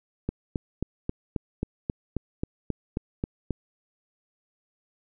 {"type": "click train", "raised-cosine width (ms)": 3, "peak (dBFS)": -14, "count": 13, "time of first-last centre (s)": [0.29, 3.507], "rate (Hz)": 3.73, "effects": []}